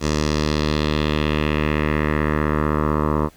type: tone with low-pass filter sweep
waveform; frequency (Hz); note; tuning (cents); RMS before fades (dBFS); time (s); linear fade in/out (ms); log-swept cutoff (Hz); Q
10% pulse; 75.8; D#2; -45; -20; 0-3.3; 50; 6400 to 1000; 2.2
effects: pink hiss -52 dBFS RMS until 3.36 s